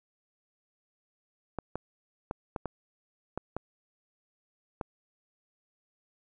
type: clicks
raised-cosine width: 1 ms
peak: -19 dBFS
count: 8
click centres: 1.587 / 1.756 / 2.311 / 2.562 / 2.657 / 3.376 / 3.566 / 4.812 s
effects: none